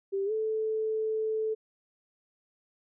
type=tone with pitch glide; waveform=sine; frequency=392 to 437.5 Hz; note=G4 to A4; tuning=0 to -10 cents; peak=-27 dBFS; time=0.12-1.55 s; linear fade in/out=20 ms; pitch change=+190 cents; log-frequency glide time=0.25-0.32 s; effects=none